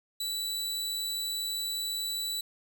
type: tone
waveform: sawtooth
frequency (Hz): 3951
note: B7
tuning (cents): 0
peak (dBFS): -28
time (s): 0.2-2.41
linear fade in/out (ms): 5
effects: none